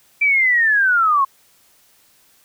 sine linear sweep, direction down, 2349 to 1057 Hz, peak -12 dBFS, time 0.21-1.25 s, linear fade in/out 10 ms, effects white hiss -55 dBFS RMS until 2.44 s

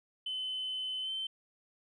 sine tone with pitch glide, 3040 to 3091 Hz, F#7 to G7, +46 to -25 cents, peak -33 dBFS, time 0.26-1.27 s, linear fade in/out 5 ms, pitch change +29 cents, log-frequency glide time 1.02-1.1 s, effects tanh soft clip ceiling -30 dBFS

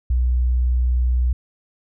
sine tone, 61.74 Hz, B1, in tune, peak -15 dBFS, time 0.1-1.33 s, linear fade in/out 5 ms, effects none

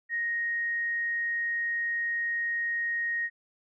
sine tone, 1870 Hz, A#6, 5 cents sharp, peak -27 dBFS, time 0.09-3.3 s, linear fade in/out 50 ms, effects none

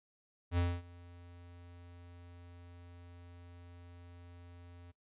square tone with ADSR envelope, 87.31 Hz, F2, in tune, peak -29 dBFS, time 0.51-4.92 s, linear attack 68 ms, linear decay 240 ms, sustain -24 dB, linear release 17 ms, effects noise-tail reverb RT60 0.1 s tail -17 dB re dry + resampled to 8000 Hz

